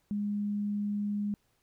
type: tone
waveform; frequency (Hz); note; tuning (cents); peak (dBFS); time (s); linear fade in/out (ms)
sine; 205.7; G#3; -16; -29; 0.11-1.34; 0
effects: pink hiss -73 dBFS RMS until 1.62 s